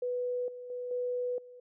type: tone with level steps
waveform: sine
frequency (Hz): 493.9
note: B4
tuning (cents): 0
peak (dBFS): -30 / -41 / -35 / -30 / -48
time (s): 0.02-1.6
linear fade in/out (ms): 5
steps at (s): 0.48 / 0.7 / 0.91 / 1.38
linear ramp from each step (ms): 2
effects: none